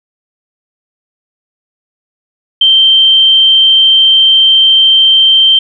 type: tone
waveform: sine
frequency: 3133 Hz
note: G7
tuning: 2 cents flat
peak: -3 dBFS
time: 2.61-5.59 s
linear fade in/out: 5 ms
effects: none